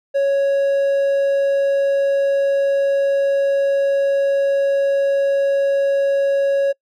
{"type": "tone", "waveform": "triangle", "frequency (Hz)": 554.4, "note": "C#5", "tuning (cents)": 0, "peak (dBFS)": -12, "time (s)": [0.14, 6.73], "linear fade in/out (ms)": 20, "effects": ["noise-tail reverb RT60 0.1 s tail -26 dB re dry"]}